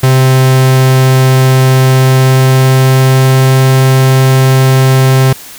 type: tone with pitch glide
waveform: 45% pulse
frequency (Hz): 130.81 to 131.87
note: C3 to C3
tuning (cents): 0 to +14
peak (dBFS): -4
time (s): 0.03-5.33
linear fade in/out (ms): 5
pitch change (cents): +14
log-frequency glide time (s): 1.97-3.6
effects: white hiss -30 dBFS RMS until 5.58 s